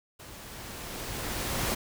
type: noise with level ramp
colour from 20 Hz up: pink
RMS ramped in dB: -47 to -29 dBFS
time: 0.19-1.75 s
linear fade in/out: 10 ms
effects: none